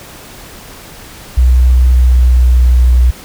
sine tone with pitch glide, 62.7 to 61.77 Hz, B1 to B1, +27 to +1 cents, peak -3 dBFS, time 1.37-3.11 s, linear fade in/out 10 ms, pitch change -26 cents, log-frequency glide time 1.94-2.55 s, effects tanh soft clip ceiling 0 dBFS + pink hiss -33 dBFS RMS until 3.24 s

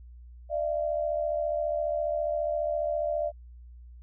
sine tone pair together, 599 / 673.7 Hz, D5 / E5, +34 / +38 cents, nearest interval major second, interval 204 cents, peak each -28 / -30 dBFS, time 0.49-3.32 s, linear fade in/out 50 ms, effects added 60 Hz sine -45 dBFS peak until 4.02 s

